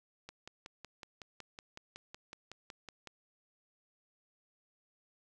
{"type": "click train", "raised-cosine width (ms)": 0.2, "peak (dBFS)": -29, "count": 16, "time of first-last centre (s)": [0.29, 3.073], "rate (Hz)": 5.39, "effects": []}